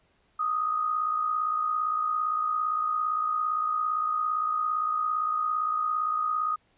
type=tone with amplitude modulation; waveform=sine; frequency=1244.5 Hz; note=D#6; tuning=in tune; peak=-22 dBFS; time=0.39-6.56 s; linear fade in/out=10 ms; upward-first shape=sine; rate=57.6 Hz; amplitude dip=55%; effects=pink hiss -67 dBFS RMS until 6.77 s + resampled to 8000 Hz